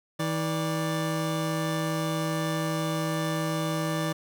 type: tone pair together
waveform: 25% pulse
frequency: 160.4 / 587.7 Hz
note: E3 / D5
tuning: -47 / +1 cents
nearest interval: octave + minor seventh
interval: 2248 cents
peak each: -24 / -28 dBFS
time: 0.19-4.13 s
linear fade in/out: 10 ms
effects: none